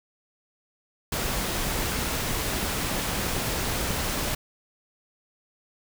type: noise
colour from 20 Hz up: pink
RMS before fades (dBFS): -28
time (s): 1.12-4.35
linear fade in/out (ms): 5
type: click train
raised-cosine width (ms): 3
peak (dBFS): -20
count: 9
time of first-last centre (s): 1.67-4.226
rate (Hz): 3.13
effects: none